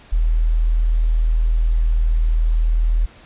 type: tone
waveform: sine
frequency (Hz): 40.25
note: E1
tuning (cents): -41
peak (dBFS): -13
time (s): 0.12-3.06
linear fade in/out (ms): 10
effects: pink hiss -46 dBFS RMS until 3.25 s + resampled to 8000 Hz